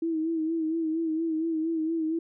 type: tone with vibrato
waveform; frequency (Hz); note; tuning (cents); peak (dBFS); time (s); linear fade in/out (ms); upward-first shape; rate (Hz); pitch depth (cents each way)
sine; 322.8; E4; -36; -25; 0.02-2.19; 5; sine; 4.3; 52
effects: none